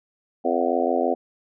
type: harmonic tone with a mistuned harmonic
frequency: 86 Hz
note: F2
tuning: 26 cents flat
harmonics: 3 / 4 / 5 / 6 / 7 / 8 / 9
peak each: -27 / -27 / -27 / -27 / -27 / -27 / -27 dBFS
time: 0.44-1.15 s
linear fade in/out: 20 ms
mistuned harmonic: 9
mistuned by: -65 cents
effects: none